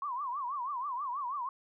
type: tone with vibrato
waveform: sine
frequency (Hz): 1063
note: C6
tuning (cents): +27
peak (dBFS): -33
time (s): 0.02-1.49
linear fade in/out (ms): 2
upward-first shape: triangle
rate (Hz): 6.2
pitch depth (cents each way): 220
effects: none